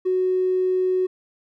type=tone; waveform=triangle; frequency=370 Hz; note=F#4; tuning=in tune; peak=-14 dBFS; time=0.05-1.07 s; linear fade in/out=20 ms; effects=tanh soft clip ceiling -16 dBFS